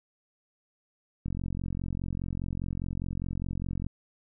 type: click train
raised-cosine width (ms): 5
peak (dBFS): -21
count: 118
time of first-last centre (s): 1.26-3.866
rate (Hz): 44.9
effects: none